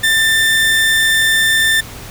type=tone; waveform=30% pulse; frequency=1786 Hz; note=A6; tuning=25 cents sharp; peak=-8 dBFS; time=0.03-1.81 s; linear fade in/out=10 ms; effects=added 109 Hz sine -38 dBFS peak until 2.1 s + pink hiss -33 dBFS RMS until 2.1 s